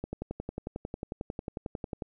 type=click train; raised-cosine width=2 ms; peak=-21 dBFS; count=23; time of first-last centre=0.04-2.022 s; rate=11.1 Hz; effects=none